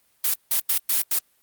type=noise bursts at uneven times; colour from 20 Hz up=blue; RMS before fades=-21 dBFS; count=5; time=0.24-0.34 / 0.51-0.6 / 0.69-0.78 / 0.89-1.02 / 1.11-1.19 s; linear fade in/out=5 ms; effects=white hiss -64 dBFS RMS until 1.42 s + Opus 32 kbps